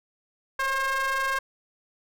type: ring-modulated tone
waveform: square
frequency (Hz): 265.5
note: C4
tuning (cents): +25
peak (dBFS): -22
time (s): 0.59-1.39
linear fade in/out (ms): 5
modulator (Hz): 1340
effects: none